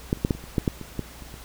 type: clicks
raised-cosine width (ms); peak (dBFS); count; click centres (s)
3; -8 / -28 / -8 / -8 / -24 / -28 / -8 / -8 / -22 / -14 / -30 / -28; 12; 0.129 / 0.173 / 0.249 / 0.308 / 0.35 / 0.44 / 0.582 / 0.678 / 0.813 / 0.993 / 1.222 / 1.341
effects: added 60 Hz sine -45 dBFS peak until 1.44 s + pink hiss -45 dBFS RMS until 1.44 s